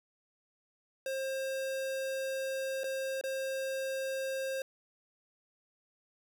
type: tone with dropouts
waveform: square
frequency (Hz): 533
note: C5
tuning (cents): +32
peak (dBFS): -34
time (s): 1.06-4.62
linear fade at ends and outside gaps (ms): 2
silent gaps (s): 2.835-2.841 / 3.212-3.238
effects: none